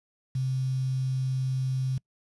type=tone with quantisation; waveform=sine; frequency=130.81 Hz; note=C3; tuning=in tune; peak=-25 dBFS; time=0.35-1.98 s; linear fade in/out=5 ms; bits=8; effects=noise-tail reverb RT60 0.1 s tail -25 dB re dry + resampled to 24000 Hz